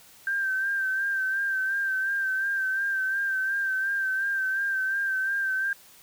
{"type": "tone with vibrato", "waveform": "sine", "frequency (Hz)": 1568, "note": "G6", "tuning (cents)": 0, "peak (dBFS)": -24, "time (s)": [0.27, 5.73], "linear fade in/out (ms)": 2, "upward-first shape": "sine", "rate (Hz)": 2.8, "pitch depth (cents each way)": 40, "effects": ["white hiss -53 dBFS RMS until 6.02 s"]}